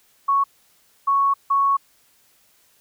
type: tone bursts at uneven times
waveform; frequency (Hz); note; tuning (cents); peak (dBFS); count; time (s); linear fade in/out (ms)
sine; 1108.7; C#6; 0; -15; 3; 0.28-0.44 / 1.07-1.34 / 1.5-1.77; 10
effects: white hiss -59 dBFS RMS until 2.8 s